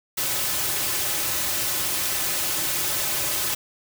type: noise with comb filter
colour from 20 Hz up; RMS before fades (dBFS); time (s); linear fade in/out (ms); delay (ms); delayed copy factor
white; -25; 0.17-3.55; 10; 4.3; -0.6
effects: none